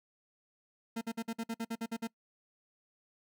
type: tone bursts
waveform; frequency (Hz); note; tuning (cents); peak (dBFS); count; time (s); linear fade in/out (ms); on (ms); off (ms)
40% pulse; 227.8; A#3; -40; -33; 11; 0.96-2.074; 10; 54; 52
effects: noise-tail reverb RT60 0.1 s tail -23 dB re dry